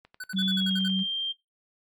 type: click train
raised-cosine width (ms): 0.3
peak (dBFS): -34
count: 11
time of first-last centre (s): 0.05-0.993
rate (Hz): 10.6
type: tone bursts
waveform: square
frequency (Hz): 1500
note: F#6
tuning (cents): +23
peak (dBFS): -34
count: 8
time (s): 0.2-0.883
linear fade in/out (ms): 5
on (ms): 39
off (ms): 53
type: tone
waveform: sine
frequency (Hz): 190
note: F#3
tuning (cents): +46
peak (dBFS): -25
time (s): 0.33-1.04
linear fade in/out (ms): 20
type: tone with pitch glide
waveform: sine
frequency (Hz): 3440 to 3173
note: A7 to G7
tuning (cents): -40 to +20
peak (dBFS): -26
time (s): 0.36-1.33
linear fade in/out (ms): 20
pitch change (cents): -140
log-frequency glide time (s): 0.5-0.82
effects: noise-tail reverb RT60 0.2 s tail -20 dB re dry + MP3 64 kbps